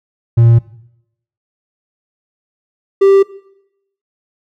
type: tone pair in turn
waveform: triangle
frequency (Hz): 116.54 / 392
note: A#2 / G4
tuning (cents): 0 / 0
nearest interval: octave + major sixth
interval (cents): 2100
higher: second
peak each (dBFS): -3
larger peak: neither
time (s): 0.37-0.59 / 3.01-3.23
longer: neither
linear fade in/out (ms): 10
effects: noise-tail reverb RT60 0.8 s tail -19 dB re dry